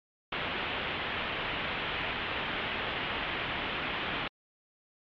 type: low-pass noise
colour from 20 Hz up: white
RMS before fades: -34 dBFS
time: 0.32-4.28 s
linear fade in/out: 5 ms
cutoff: 3300 Hz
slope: 48 dB/octave
effects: MP3 64 kbps